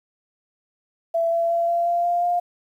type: tone with pitch steps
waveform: sine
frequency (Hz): 668 / 673.8 / 679.7 / 685.6 / 691.6 / 697.6 / 703.6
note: E5 / E5 / F5 / F5 / F5 / F5 / F5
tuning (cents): +23 / +38 / -47 / -32 / -17 / -2 / +13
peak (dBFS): -18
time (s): 1.14-2.4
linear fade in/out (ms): 10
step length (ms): 180
effects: 9-bit